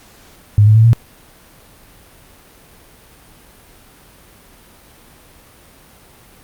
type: tone with pitch steps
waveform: sine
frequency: 103.83 / 107.62 / 111.54 / 115.61 Hz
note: G#2 / A2 / A2 / A#2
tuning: 0 / -38 / +24 / -14 cents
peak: -5 dBFS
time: 0.58-0.932 s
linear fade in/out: 0 ms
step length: 88 ms
effects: pink hiss -45 dBFS RMS until 6.43 s + Opus 48 kbps